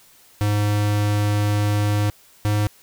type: tone pair in turn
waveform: square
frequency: 103.83 / 104.55 Hz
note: G#2 / G#2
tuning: 0 / +12 cents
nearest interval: unison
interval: 12 cents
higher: second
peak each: -18 dBFS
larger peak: neither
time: 0.41-2.1 / 2.45-2.67 s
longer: first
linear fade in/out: 0 ms
effects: white hiss -52 dBFS RMS until 2.82 s